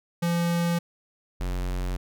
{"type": "tone pair in turn", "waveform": "square", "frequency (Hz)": [171.1, 45.32], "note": ["F3", "F#1"], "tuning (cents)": [-35, -35], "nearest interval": "octave + major seventh", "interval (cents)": 2300, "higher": "first", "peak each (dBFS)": [-23, -27], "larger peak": "first", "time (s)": [[0.22, 0.79], [1.4, 1.97]], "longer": "neither", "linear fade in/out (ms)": 10, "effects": []}